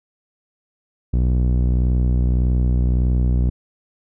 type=tone with low-pass filter; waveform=sawtooth; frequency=61.7 Hz; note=B1; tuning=1 cent flat; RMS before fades=-17 dBFS; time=1.13-3.5 s; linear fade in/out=10 ms; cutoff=240 Hz; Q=0.62; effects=none